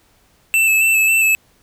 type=tone with vibrato; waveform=square; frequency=2637 Hz; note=E7; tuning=in tune; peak=-12 dBFS; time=0.54-1.35 s; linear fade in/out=0 ms; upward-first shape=square; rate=3.7 Hz; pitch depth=20 cents each way; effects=pink hiss -56 dBFS RMS until 1.62 s